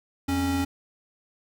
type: tone pair together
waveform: square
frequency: 85.51 / 275.2 Hz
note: F2 / C#4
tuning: -36 / -12 cents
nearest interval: octave + minor sixth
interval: 2024 cents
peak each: -30 / -25 dBFS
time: 0.28-0.65 s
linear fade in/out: 10 ms
effects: none